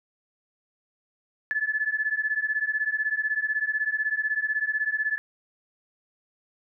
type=beating tone pair; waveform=sine; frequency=1721 / 1737 Hz; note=A6 / A6; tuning=-39 / -23 cents; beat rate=16 Hz; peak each=-27 dBFS; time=1.51-5.18 s; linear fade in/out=0 ms; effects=none